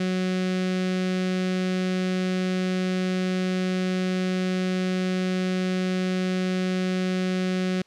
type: tone with notch filter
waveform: sawtooth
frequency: 184.7 Hz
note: F#3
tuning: 3 cents flat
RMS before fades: -25 dBFS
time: 0-7.82 s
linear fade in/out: 5 ms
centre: 930 Hz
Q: 1
effects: white hiss -61 dBFS RMS until 7.86 s + low-pass 5000 Hz 12 dB/octave